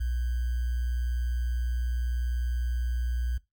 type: tone with sample-and-hold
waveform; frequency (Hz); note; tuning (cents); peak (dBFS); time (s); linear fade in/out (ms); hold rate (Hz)
sine; 60.4; B1; -38; -26; 0-3.38; 10; 1575
effects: noise-tail reverb RT60 0.2 s tail -20 dB re dry